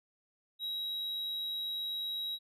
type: tone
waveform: triangle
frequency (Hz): 3847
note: B7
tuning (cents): -46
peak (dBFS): -33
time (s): 0.59-2.39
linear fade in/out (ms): 50
effects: resampled to 32000 Hz